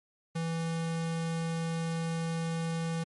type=tone; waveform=square; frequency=164.81 Hz; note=E3; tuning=in tune; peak=-31 dBFS; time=0.35-3.04 s; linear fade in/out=10 ms; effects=MP3 48 kbps